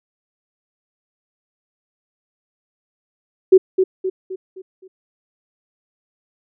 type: tone with echo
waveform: sine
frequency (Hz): 376.2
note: F#4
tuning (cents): +29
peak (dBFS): -4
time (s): 3.52-3.58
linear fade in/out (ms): 10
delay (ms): 260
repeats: 5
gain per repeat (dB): -7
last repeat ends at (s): 4.88
effects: none